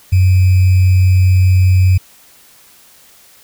sine tone with sample-and-hold, 92.5 Hz, F#2, in tune, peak -6 dBFS, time 0.12-1.98 s, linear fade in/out 10 ms, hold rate 2450 Hz, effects white hiss -45 dBFS RMS until 3.43 s

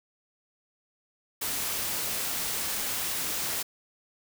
white noise, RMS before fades -31 dBFS, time 1.41-3.63 s, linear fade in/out 10 ms, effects none

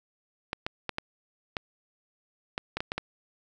clicks, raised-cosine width 0.3 ms, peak -14 dBFS, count 10, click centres 0.531 / 0.665 / 0.893 / 0.984 / 1.568 / 2.579 / 2.77 / 2.805 / 2.919 / 2.98 s, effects none

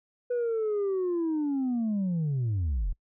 sine linear sweep, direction down, 493.9 to 34.37 Hz, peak -23 dBFS, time 0.3-2.93 s, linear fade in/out 10 ms, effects noise-tail reverb RT60 0.1 s tail -26 dB re dry + tanh soft clip ceiling -24 dBFS

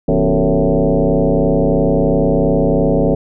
sine tone with frequency modulation, 138.59 Hz, C#3, in tune, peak -10 dBFS, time 0.08-3.15 s, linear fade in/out 5 ms, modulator 103 Hz, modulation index 4.8, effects none

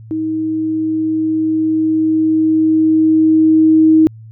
sine tone with level ramp, 316.4 Hz, D#4, 29 cents sharp, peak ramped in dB -16 to -5 dBFS, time 0.11-4.07 s, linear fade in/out 0 ms, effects added 111 Hz sine -33 dBFS peak until 4.31 s

